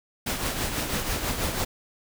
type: noise with tremolo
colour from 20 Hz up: pink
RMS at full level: -26 dBFS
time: 0.26-1.65 s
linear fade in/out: 10 ms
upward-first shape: triangle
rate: 6.1 Hz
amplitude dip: 55%
effects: none